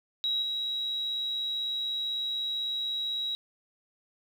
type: tone with level steps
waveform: sine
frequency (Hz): 3854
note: B7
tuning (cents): -43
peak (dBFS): -26 / -29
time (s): 0.24-3.35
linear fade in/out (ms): 0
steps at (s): 0.42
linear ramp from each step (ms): 5
effects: 9-bit